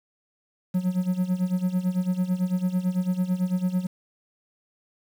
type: tone with tremolo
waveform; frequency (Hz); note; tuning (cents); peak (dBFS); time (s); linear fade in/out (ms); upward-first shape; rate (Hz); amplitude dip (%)
triangle; 182.6; F#3; -23; -17; 0.74-3.87; 10; sine; 9; 80
effects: 8-bit